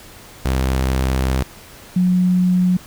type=tone pair in turn; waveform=sawtooth / sine; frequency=65.3 / 181.42 Hz; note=C2 / F#3; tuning=-3 / -34 cents; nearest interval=octave + tritone; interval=1769 cents; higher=second; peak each=-12 dBFS; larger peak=neither; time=0.45-1.43 / 1.96-2.77 s; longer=first; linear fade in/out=5 ms; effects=pink hiss -41 dBFS RMS until 2.86 s